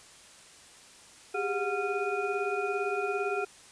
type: tone cluster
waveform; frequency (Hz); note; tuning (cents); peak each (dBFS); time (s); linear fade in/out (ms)
sine; 390.7 / 408.3 / 727 / 1382 / 2464; G4 / G#4 / F#5 / F6 / D#7; -6 / -29 / -31 / -19 / -17; -35 / -32 / -35 / -35 / -38; 1.34-3.45; 10
effects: white hiss -53 dBFS RMS until 3.71 s + resampled to 22050 Hz